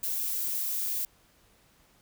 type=noise; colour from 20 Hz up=violet; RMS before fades=-31 dBFS; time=0.03-1.05 s; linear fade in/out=2 ms; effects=pink hiss -63 dBFS RMS until 2.01 s